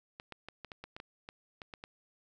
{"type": "clicks", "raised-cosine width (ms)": 0.3, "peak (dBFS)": -28, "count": 12, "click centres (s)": [0.199, 0.323, 0.486, 0.647, 0.718, 0.84, 0.965, 1.001, 1.289, 1.618, 1.738, 1.839], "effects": []}